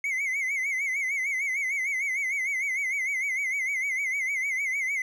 triangle tone with vibrato, 2147 Hz, C7, 44 cents sharp, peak -24 dBFS, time 0.04-5.02 s, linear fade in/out 2 ms, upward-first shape sine, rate 6.6 Hz, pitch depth 110 cents each way, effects none

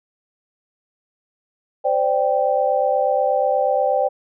sine chord, C suspended second, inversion none, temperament equal with one note detuned, 519 / 587.3 / 784 Hz, C5 / D5 / G5, -14 / 0 / 0 cents, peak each -20 dBFS, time 1.84-4.09 s, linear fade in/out 20 ms, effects none

